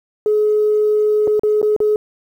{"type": "tone with dropouts", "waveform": "sine", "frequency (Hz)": 424, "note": "G#4", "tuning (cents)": 36, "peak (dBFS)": -11, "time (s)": [0.26, 1.96], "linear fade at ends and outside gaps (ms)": 1, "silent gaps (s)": [[1.273, 1.277], [1.395, 1.434], [1.616, 1.628], [1.764, 1.803]], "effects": ["tanh soft clip ceiling -7 dBFS", "8-bit"]}